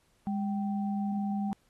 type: tone pair together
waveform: sine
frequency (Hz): 203.7 / 777.6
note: G#3 / G5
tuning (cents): -33 / -14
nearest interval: octave + major seventh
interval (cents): 2319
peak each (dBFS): -29 / -38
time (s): 0.27-1.53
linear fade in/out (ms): 0
effects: pink hiss -70 dBFS RMS until 1.69 s + AAC 32 kbps